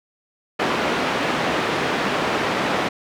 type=band-pass noise; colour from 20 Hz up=pink; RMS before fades=-22 dBFS; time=0.59-2.89 s; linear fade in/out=10 ms; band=240 to 2700 Hz; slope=12 dB/octave; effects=none